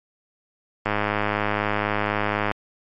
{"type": "click train", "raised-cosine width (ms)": 0.5, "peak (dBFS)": -7, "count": 173, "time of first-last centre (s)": [0.86, 2.514], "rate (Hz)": 104, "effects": ["MP3 48 kbps"]}